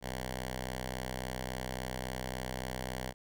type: tone with notch filter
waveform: 5% pulse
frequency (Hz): 63.6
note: C2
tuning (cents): -48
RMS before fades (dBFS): -39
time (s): 0.01-3.14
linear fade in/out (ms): 50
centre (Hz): 330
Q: 1.2
effects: none